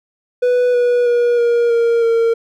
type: tone with pitch steps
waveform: triangle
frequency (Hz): 493.9 / 486.8 / 479.8 / 473 / 466.2 / 459.5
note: B4 / B4 / A#4 / A#4 / A#4 / A#4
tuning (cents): 0 / -25 / +50 / +25 / 0 / -25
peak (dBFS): -9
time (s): 0.42-2.34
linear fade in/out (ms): 10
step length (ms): 320
effects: none